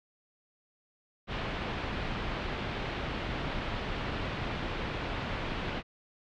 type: low-pass noise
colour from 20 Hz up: pink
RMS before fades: -35 dBFS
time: 1.27-5.83 s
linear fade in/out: 50 ms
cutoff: 3500 Hz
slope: 24 dB/octave
effects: none